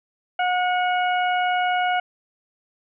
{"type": "harmonic tone with a mistuned harmonic", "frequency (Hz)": 725, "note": "F#5", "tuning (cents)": -35, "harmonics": [1, 2, 3, 4], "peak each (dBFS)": [-20, -26, -30, -32], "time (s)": [0.39, 2], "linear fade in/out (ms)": 5, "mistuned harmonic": 3, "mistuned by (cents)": 31, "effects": []}